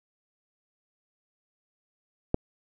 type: click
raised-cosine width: 2 ms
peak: -9 dBFS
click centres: 2.344 s
effects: none